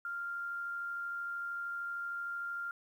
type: tone with amplitude modulation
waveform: sine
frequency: 1394 Hz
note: F6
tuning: 4 cents flat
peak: -35 dBFS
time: 0.05-2.71 s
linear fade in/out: 2 ms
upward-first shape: sine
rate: 73.1 Hz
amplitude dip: 25%
effects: 11-bit